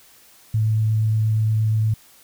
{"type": "tone with vibrato", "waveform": "sine", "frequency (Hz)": 109.3, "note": "A2", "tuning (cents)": -11, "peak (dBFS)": -16, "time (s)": [0.54, 1.94], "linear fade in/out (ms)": 5, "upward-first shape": "triangle", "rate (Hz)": 8.5, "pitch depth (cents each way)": 10, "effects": ["white hiss -51 dBFS RMS until 2.23 s"]}